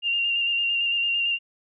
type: tone with vibrato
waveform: sine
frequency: 2787 Hz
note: F7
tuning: 4 cents flat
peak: -21 dBFS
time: 0.02-1.39 s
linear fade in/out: 50 ms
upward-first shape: square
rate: 8.9 Hz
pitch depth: 18 cents each way
effects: none